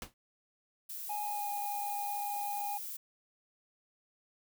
pink noise with exponential decay, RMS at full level -38 dBFS, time 0.02-0.14 s, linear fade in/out 1 ms, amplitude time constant 24 ms
violet noise, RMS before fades -42 dBFS, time 0.89-2.97 s, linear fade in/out 10 ms
triangle tone with pitch glide, 830.6 to 817.7 Hz, G#5 to G#5, 0 to -27 cents, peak -33 dBFS, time 1.09-2.78 s, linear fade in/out 10 ms, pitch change -27 cents, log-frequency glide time 1.26-1.5 s
effects none

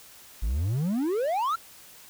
triangle exponential sweep, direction up, 47.87 to 1396.9 Hz, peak -22 dBFS, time 0.42-1.56 s, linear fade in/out 10 ms, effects white hiss -50 dBFS RMS until 2.09 s

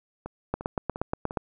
two click trains, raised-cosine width 1 ms, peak -12 / -21 dBFS, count 8 / 4, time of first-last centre 0.54-1.372 / 0.26-1.309 s, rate 8.41 / 2.86 Hz, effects none

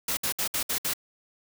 white noise bursts, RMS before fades -28 dBFS, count 6, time 0.08-0.936 s, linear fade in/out 5 ms, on 91 ms, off 62 ms, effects none

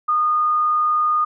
sine tone, 1226 Hz, D#6, 26 cents flat, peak -15 dBFS, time 0.08-1.25 s, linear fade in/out 10 ms, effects none

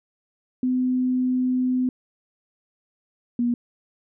sine tone pair in turn, 253.8 / 240.3 Hz, B3 / B3, +47 / -47 cents, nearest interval minor second, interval 94 cents, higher first, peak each -19 dBFS, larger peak neither, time 0.63-1.89 / 3.39-3.54 s, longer first, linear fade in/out 2 ms, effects none

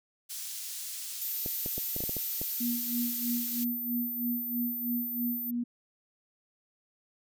pink high-pass noise, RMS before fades -39 dBFS, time 0.29-3.65 s, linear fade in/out 20 ms, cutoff 5500 Hz, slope 12 dB/octave
sine tone, 14080 Hz, A9, in tune, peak -33 dBFS, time 1.21-5.51 s, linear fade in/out 10 ms
clicks, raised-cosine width 2 ms, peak -24 dBFS, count 9, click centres 1.461 / 1.661 / 1.78 / 1.964 / 2.005 / 2.038 / 2.094 / 2.167 / 2.415 s
sine tone with tremolo, 240 Hz, B3, 49 cents flat, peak -28 dBFS, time 2.6-5.64 s, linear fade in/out 10 ms, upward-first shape sine, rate 3.1 Hz, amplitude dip 80%
effects none

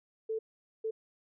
sine tone bursts at uneven times, 442.2 Hz, A4, 9 cents sharp, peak -31 dBFS, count 2, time 0.29-0.39 / 0.84-0.91 s, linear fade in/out 10 ms, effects none

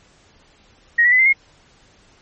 sine tone with pitch steps, 1881 / 1945.1 / 2011 / 2080 / 2151 Hz, A#6 / B6 / B6 / C7 / C7, +15 / -27 / +31 / -11 / +47 cents, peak -10 dBFS, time 0.98-1.33 s, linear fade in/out 10 ms, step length 70 ms, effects pink hiss -53 dBFS RMS until 2.21 s + MP3 32 kbps

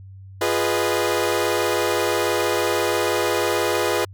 sawtooth chord, F half-diminished seventh, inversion none, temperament equal with one note detuned, 349.2 / 415.3 / 493.9 / 614.8 Hz, F4 / Ab4 / Cb5 / Eb5, 0 / 0 / 0 / -21 cents, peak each -21 / -20 / -20 / -23 dBFS, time 0.41-4.05 s, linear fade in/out 5 ms, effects added 96 Hz sine -38 dBFS peak until 4.13 s

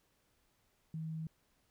sine tone, 159.6 Hz, D#3, 44 cents sharp, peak -38 dBFS, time 0.94-1.27 s, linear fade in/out 2 ms, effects pink hiss -75 dBFS RMS until 1.7 s

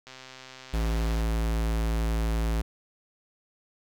click train, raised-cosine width 0.2 ms, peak -27 dBFS, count 149, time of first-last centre 0.07-1.208 s, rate 130 Hz
square tone, 55.5 Hz, A1, 16 cents sharp, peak -25 dBFS, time 0.73-2.62 s, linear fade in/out 10 ms
effects none

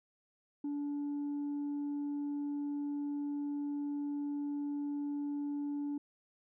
sine tone, 288.7 Hz, D4, 30 cents flat, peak -32 dBFS, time 0.64-5.98 s, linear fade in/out 5 ms, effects tanh soft clip ceiling -33 dBFS

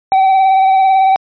triangle tone with vibrato, 767 Hz, G5, 38 cents flat, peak -5 dBFS, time 0.12-1.16 s, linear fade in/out 0 ms, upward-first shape sine, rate 18 Hz, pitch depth 24 cents each way, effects resampled to 11025 Hz

